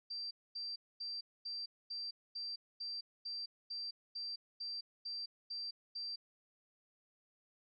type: tone bursts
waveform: sine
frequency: 4699 Hz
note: D8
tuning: in tune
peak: -40 dBFS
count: 14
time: 0.1-6.16 s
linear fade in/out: 10 ms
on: 210 ms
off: 240 ms
effects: none